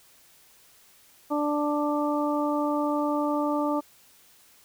harmonic tone, 294.7 Hz, D4, 6 cents sharp, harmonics 1 / 2 / 3 / 4, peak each -26 / -29 / -31 / -32 dBFS, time 1.3-3.81 s, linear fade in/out 20 ms, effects white hiss -57 dBFS RMS until 4.64 s

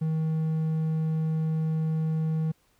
triangle tone, 158.7 Hz, D#3, 35 cents sharp, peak -22 dBFS, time 0.01-2.52 s, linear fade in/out 10 ms, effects pink hiss -67 dBFS RMS until 2.79 s

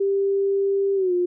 sine tone with pitch glide, 394.6 to 355.6 Hz, G4 to F4, +11 to +31 cents, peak -18 dBFS, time 0-1.26 s, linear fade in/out 10 ms, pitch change -180 cents, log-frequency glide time 0.95-1.13 s, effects none

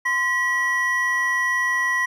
triangle tone pair together, 1034 / 1932.3 Hz, C6 / B6, -21 / -38 cents, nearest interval major seventh, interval 1083 cents, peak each -24 / -18 dBFS, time 0.05-2.06 s, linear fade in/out 10 ms, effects none

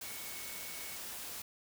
sine tone in noise, 2217 Hz, C#7, in tune, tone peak -52 dBFS, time 0.04-0.96 s, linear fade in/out 5 ms, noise white, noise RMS -44 dBFS, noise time 0.01-1.42 s, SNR -11 dB, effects none

